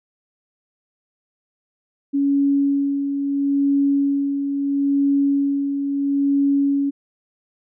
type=tone with tremolo; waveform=sine; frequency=280 Hz; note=C#4; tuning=18 cents sharp; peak=-14 dBFS; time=2.13-6.91 s; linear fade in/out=20 ms; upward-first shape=sine; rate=0.75 Hz; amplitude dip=50%; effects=none